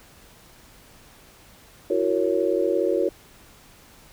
sine chord, F# dominant seventh, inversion third, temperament just, 333 / 370 / 462.5 / 555 Hz, E4 / F#4 / A#4 / C#5, +18 / 0 / -14 / +2 cents, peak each -26 / -24 / -25 / -25 dBFS, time 1.9-3.09 s, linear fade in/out 5 ms, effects pink hiss -51 dBFS RMS until 4.12 s

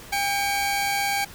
sawtooth tone pair together, 800 / 2263 Hz, G5 / C#7, +35 / +35 cents, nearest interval octave + tritone, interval 1800 cents, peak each -20 / -24 dBFS, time 0.12-1.25 s, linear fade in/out 10 ms, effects pink hiss -43 dBFS RMS until 1.34 s

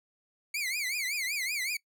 sawtooth tone with vibrato, 2217 Hz, C#7, in tune, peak -27 dBFS, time 0.54-1.77 s, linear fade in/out 5 ms, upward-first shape triangle, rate 5.3 Hz, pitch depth 220 cents each way, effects noise-tail reverb RT60 0.1 s tail -22 dB re dry

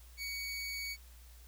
25% pulse tone, 2244 Hz, C#7, 21 cents sharp, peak -34 dBFS, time 0.17-0.97 s, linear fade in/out 50 ms, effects added 60 Hz sine -53 dBFS peak until 1.47 s + white hiss -62 dBFS RMS until 1.47 s

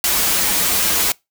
white noise with comb filter, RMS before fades -17 dBFS, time 0.04-1.12 s, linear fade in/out 2 ms, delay 7.8 ms, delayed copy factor -0.7, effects noise-tail reverb RT60 0.2 s tail -24 dB re dry

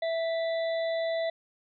harmonic tone with a mistuned harmonic, 659.3 Hz, E5, in tune, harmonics 1 / 3 / 5 / 6, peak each -27 / -39 / -45 / -44 dBFS, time 0.02-1.3 s, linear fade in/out 5 ms, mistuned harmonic 5, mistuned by +110 cents, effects none

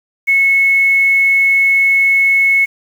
sine tone with quantisation, 2194 Hz, C#7, 18 cents flat, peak -8 dBFS, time 0.27-2.66 s, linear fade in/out 20 ms, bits 6, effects none

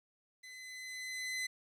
sawtooth tone with level ramp, 2026 Hz, B6, 44 cents sharp, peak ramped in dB -46 to -31 dBFS, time 0.43-1.47 s, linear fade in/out 10 ms, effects low-pass 10000 Hz 12 dB/octave + 12-bit

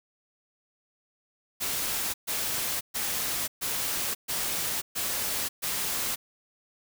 white noise bursts, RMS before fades -30 dBFS, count 7, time 1.6-6.16 s, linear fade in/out 20 ms, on 540 ms, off 130 ms, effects none

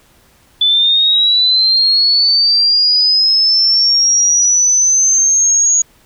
sine linear sweep, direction up, 3477 to 6710 Hz, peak -8 dBFS, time 0.61-5.82 s, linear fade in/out 5 ms, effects pink hiss -50 dBFS RMS until 6.05 s

